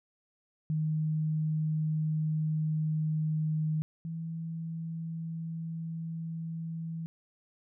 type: tone pair in turn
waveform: sine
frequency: 155.56 / 163.72 Hz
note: D#3 / E3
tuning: 0 / -12 cents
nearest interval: minor second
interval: 88 cents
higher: second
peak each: -27 / -34 dBFS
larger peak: first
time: 0.7-3.82 / 4.05-7.06 s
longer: first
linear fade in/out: 0 ms
effects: none